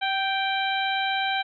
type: harmonic tone with a mistuned harmonic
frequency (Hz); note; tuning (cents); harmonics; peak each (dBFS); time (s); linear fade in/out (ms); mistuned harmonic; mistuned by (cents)
784; G5; 0; 1 / 2 / 3 / 4 / 5; -26 / -29 / -31 / -32 / -33; 0.01-1.43; 20; 1; -23
effects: none